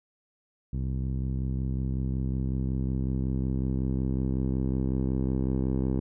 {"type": "tone with low-pass filter sweep", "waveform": "10% pulse", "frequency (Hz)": 65.41, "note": "C2", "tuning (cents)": 0, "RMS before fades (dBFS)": -28, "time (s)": [0.73, 6], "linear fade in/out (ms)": 5, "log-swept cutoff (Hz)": [140, 390], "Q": 0.79, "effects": []}